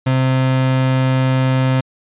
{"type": "tone", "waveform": "35% pulse", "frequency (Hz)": 130.7, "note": "C3", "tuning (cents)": -1, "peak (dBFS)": -11, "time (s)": [0.06, 1.81], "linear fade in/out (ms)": 10, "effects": ["resampled to 8000 Hz"]}